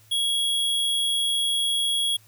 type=tone; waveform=square; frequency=3322 Hz; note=G#7; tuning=in tune; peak=-22 dBFS; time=0.11-2.17 s; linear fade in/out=10 ms; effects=added 108 Hz sine -55 dBFS peak until 2.27 s + white hiss -57 dBFS RMS until 2.27 s